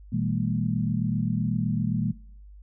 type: tone cluster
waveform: sine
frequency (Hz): 119.5 / 161.7 / 200.5 / 228.3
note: A#2 / E3 / G3 / A#3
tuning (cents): +43 / -33 / +39 / -36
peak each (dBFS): -29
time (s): 0.12-2.12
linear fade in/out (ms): 10
effects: noise-tail reverb RT60 0.6 s tail -20 dB re dry + added 50 Hz sine -44 dBFS peak until 2.62 s